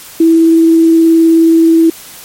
sine tone with vibrato, 327.9 Hz, E4, 9 cents flat, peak -3 dBFS, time 0.2-1.9 s, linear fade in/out 5 ms, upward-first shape triangle, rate 19 Hz, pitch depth 12 cents each way, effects white hiss -32 dBFS RMS until 2.24 s + MP3 64 kbps

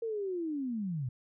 sine linear sweep, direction down, 465.7 to 116.9 Hz, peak -32 dBFS, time 0.02-1.09 s, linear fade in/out 5 ms, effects none

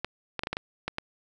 clicks, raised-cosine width 0.3 ms, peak -14 dBFS, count 8, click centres 0.046 / 0.393 / 0.435 / 0.471 / 0.53 / 0.569 / 0.88 / 0.984 s, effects none

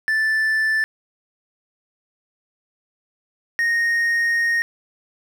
triangle tone pair in turn, 1760 / 1859.3 Hz, A6 / A#6, 0 / -5 cents, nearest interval minor second, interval 95 cents, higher second, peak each -15 dBFS, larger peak neither, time 0.08-0.84 / 3.59-4.62 s, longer second, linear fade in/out 0 ms, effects none

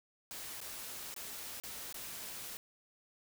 white noise with dropouts, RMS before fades -45 dBFS, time 0.31-2.57 s, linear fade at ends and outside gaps 0 ms, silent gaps 0.604-0.614 / 1.141-1.163 / 1.6-1.636 / 1.926-1.943 s, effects none

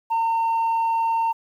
sine tone, 911 Hz, A#5, 40 cents flat, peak -16 dBFS, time 0.1-1.33 s, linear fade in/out 20 ms, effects tanh soft clip ceiling -18 dBFS + 9-bit

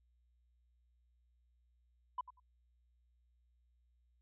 sine tone with echo, 1000 Hz, B5, 21 cents sharp, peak -34 dBFS, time 2.18-2.21 s, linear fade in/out 5 ms, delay 95 ms, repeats 2, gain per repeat -15 dB, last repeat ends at 2.4 s, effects tanh soft clip ceiling -31 dBFS + added 60 Hz sine -70 dBFS peak until 4.21 s

